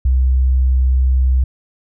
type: tone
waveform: sine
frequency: 64.4 Hz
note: C2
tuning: 27 cents flat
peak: -10 dBFS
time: 0.05-1.44 s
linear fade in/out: 5 ms
effects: none